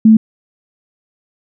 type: tone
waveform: sine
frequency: 220 Hz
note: A3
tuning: in tune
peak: -3 dBFS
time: 0.05-0.17 s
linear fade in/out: 5 ms
effects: none